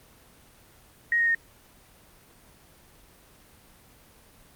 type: tone with pitch steps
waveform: sine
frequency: 1878 / 1860.7 / 1843.6 Hz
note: A#6 / A#6 / A#6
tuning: +12 / -4 / -20 cents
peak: -20 dBFS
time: 1.12-1.348 s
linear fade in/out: 2 ms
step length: 76 ms
effects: pink hiss -55 dBFS RMS until 4.55 s + Opus 24 kbps